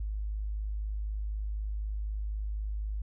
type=tone; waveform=sine; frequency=52 Hz; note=G#1; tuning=3 cents sharp; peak=-31 dBFS; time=0-3.02 s; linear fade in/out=5 ms; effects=none